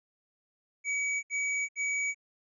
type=tone bursts; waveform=square; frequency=2271 Hz; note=C#7; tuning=41 cents sharp; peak=-29 dBFS; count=3; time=0.84-2.146 s; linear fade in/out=50 ms; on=390 ms; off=68 ms; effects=resampled to 22050 Hz